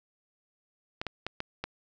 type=clicks; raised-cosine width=0.3 ms; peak=-17 dBFS; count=5; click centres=1.015 / 1.067 / 1.266 / 1.404 / 1.64 s; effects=resampled to 16000 Hz + 8-bit

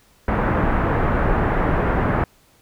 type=low-pass noise; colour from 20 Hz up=pink; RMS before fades=-19 dBFS; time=0.28-2.24 s; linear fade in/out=2 ms; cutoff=1700 Hz; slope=24 dB/octave; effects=pink hiss -56 dBFS RMS until 2.61 s

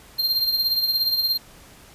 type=tone with tremolo; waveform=square; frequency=4186 Hz; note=C8; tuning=in tune; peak=-17 dBFS; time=0.18-1.38 s; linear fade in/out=20 ms; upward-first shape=triangle; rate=17 Hz; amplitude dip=65%; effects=pink hiss -48 dBFS RMS until 1.94 s + resampled to 32000 Hz

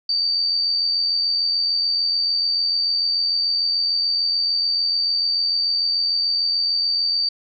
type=tone with amplitude modulation; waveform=sine; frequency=4615 Hz; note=D8; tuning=31 cents flat; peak=-16 dBFS; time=0.09-7.29 s; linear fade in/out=5 ms; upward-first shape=sine; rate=86.8 Hz; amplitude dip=35%; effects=none

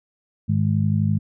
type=harmonic tone; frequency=51.91 Hz; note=G#1; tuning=in tune; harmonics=2 / 3 / 4; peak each=-20 / -22 / -23 dBFS; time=0.48-1.19 s; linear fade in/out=20 ms; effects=none

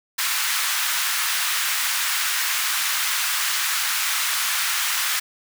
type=high-pass noise; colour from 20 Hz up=pink; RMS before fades=-23 dBFS; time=0.18-5.2 s; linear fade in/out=10 ms; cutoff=1200 Hz; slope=24 dB/octave; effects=none

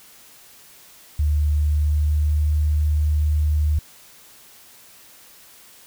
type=tone with pitch glide; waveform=sine; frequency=74.5 to 75.58 Hz; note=D2 to D#2; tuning=+25 to -50 cents; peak=-16 dBFS; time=1.19-3.79 s; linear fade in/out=5 ms; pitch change=+25 cents; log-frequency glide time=1.41-2.49 s; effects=white hiss -48 dBFS RMS until 5.86 s

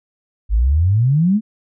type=exponential sweep; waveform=sine; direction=up; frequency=49 to 225.8 Hz; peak=-11 dBFS; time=0.49-1.41 s; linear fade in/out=50 ms; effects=none

